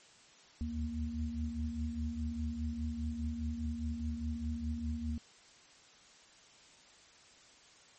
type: tone cluster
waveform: sine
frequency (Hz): 73.3 / 78.2 / 233.9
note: D2 / D#2 / A#3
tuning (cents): -3 / +9 / +6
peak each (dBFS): -39 / -40 / -38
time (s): 0.61-5.18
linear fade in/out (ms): 0
effects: white hiss -60 dBFS RMS until 7.98 s + MP3 32 kbps